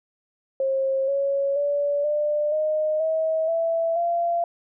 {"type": "tone with pitch steps", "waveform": "sine", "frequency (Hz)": [536, 555.2, 575.1, 595.8, 617.1, 639.3, 662.2, 685.9], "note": ["C5", "C#5", "D5", "D5", "D#5", "D#5", "E5", "F5"], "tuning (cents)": [42, 3, -36, 25, -14, 47, 8, -31], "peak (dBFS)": -20, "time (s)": [0.6, 4.44], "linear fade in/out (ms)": 2, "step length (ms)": 480, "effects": []}